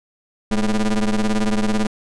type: ring-modulated tone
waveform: 45% pulse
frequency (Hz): 110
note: A2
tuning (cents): 0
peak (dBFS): -13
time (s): 0.51-1.87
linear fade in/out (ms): 5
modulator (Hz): 101
effects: resampled to 22050 Hz